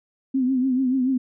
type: tone with vibrato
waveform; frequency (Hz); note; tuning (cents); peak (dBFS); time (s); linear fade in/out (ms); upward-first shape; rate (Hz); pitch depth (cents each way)
sine; 258.7; C4; -19; -18; 0.34-1.18; 10; triangle; 6.9; 86
effects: none